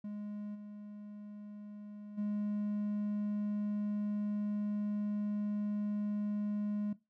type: tone with level steps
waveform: triangle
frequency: 207.7 Hz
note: G#3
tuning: in tune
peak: -37 / -43 / -30 dBFS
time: 0.04-6.93 s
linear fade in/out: 5 ms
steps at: 0.54 / 2.17 s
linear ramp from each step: 20 ms
effects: noise-tail reverb RT60 0.2 s tail -17 dB re dry + tanh soft clip ceiling -26 dBFS